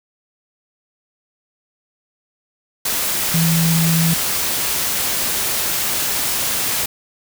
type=tone in noise; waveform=sine; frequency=164.81 Hz; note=E3; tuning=in tune; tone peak=-14 dBFS; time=3.34-4.14 s; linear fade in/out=5 ms; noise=white; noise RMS=-20 dBFS; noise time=2.85-6.86 s; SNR=+3 dB; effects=none